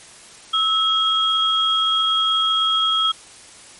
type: tone pair together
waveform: sine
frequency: 1300 / 3276 Hz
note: E6 / G#7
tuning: -24 / -24 cents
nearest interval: octave + major third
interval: 1600 cents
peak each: -20 / -17 dBFS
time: 0.53-3.12 s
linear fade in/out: 10 ms
effects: white hiss -43 dBFS RMS until 3.79 s + MP3 48 kbps